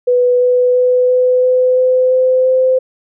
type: tone with pitch steps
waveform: sine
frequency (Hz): 493.9 / 497 / 500.2 / 503.4 / 506.6 / 509.8 / 513.1 / 516.4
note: B4 / B4 / B4 / B4 / B4 / C5 / C5 / C5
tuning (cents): 0 / +11 / +22 / +33 / +44 / -45 / -34 / -23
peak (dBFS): -8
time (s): 0.07-2.79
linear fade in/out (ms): 10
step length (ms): 340
effects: none